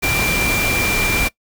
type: tone in noise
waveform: sine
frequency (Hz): 2367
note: D7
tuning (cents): +13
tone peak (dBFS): -18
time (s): 0.02-1.29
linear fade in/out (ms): 20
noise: pink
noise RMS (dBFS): -20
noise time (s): 0.02-1.29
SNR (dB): -1
effects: noise-tail reverb RT60 0.1 s tail -22 dB re dry